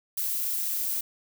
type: noise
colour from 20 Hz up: violet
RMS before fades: -29 dBFS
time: 0.17-1.01 s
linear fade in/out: 5 ms
effects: none